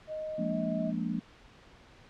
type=tone with pitch glide; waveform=sine; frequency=622.3 to 633.9 Hz; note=D#5 to D#5; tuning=0 to +32 cents; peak=-34 dBFS; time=0.07-0.93 s; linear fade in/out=50 ms; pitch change=+32 cents; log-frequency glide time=0.48-0.54 s
type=chord; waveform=sine; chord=Bb dominant seventh; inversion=second; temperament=just; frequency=174.81 / 209.8 / 233.1 / 291.4 Hz; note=F3 / Ab3 / Bb3 / D4; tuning=+2 / +18 / 0 / -13 cents; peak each=-35 / -35 / -34 / -39 dBFS; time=0.38-1.2 s; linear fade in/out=10 ms
effects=pink hiss -56 dBFS RMS until 2.09 s + low-pass 4000 Hz 12 dB/octave